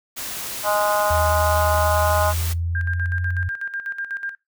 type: noise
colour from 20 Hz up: white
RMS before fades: -30 dBFS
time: 0.16-2.54 s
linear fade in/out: 20 ms
type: harmonic tone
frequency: 207.7 Hz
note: G#3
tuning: in tune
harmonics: 3 / 4 / 5 / 6 / 7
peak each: -21 / -23 / -25 / -27 / -28 dBFS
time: 0.63-2.34 s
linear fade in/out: 50 ms
type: tone with pitch glide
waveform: sine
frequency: 80 to 88.77 Hz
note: D#2 to F2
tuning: +49 to +29 cents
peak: -21 dBFS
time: 1.1-3.49 s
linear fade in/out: 10 ms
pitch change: +180 cents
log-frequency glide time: 1.87-3.29 s
type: tone with tremolo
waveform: sine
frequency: 1600 Hz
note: G6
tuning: 35 cents sharp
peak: -24 dBFS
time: 2.75-4.35 s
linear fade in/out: 2 ms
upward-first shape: square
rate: 8.1 Hz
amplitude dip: 70%
effects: noise-tail reverb RT60 0.2 s tail -20 dB re dry